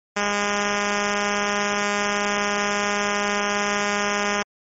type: tone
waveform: 5% pulse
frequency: 204.5 Hz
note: G#3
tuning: 26 cents flat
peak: -9 dBFS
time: 0.16-4.43 s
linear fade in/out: 10 ms
effects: MP3 32 kbps